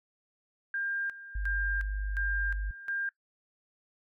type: tone with tremolo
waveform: sine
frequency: 1600 Hz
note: G6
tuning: 35 cents sharp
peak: -30 dBFS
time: 0.74-3.09 s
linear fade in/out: 2 ms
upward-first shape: square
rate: 1.4 Hz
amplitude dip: 80%
type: tone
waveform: sine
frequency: 50.5 Hz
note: G#1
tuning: 48 cents flat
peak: -30 dBFS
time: 1.35-2.71 s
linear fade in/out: 5 ms
effects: noise-tail reverb RT60 0.1 s tail -20 dB re dry